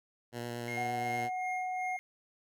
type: tone with vibrato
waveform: 10% pulse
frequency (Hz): 119.3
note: A#2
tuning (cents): +41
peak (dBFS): -29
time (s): 0.32-1.3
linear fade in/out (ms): 50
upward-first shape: sine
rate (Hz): 8.6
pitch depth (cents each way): 14
type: tone with tremolo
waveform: triangle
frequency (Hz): 2135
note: C7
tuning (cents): +34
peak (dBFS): -35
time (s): 0.68-1.99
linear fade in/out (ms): 0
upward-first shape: sine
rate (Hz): 2.7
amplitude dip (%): 65
type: tone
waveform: sine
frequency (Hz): 740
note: F#5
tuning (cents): 0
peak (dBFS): -33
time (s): 0.77-1.97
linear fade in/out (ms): 10
effects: none